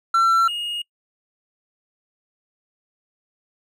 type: tone pair in turn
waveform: triangle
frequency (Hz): 1349 / 2862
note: E6 / F7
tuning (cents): +40 / +42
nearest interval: octave + minor second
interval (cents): 1302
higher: second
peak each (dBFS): -12 / -23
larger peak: first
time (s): 0.14-0.48 / 0.48-0.82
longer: neither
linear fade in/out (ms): 5
effects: noise-tail reverb RT60 0.1 s tail -24 dB re dry